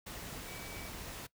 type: tone in noise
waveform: sine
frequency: 2291 Hz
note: D7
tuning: 44 cents flat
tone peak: -51 dBFS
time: 0.47-0.89 s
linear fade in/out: 10 ms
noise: pink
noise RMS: -45 dBFS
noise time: 0.06-1.27 s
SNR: -9 dB
effects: noise-tail reverb RT60 0.1 s tail -19 dB re dry